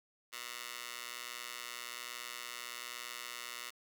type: tone with high-pass filter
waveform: 15% pulse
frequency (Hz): 121.2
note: B2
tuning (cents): -32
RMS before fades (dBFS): -45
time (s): 0.32-3.71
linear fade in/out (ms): 20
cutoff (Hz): 1800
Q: 0.77
effects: none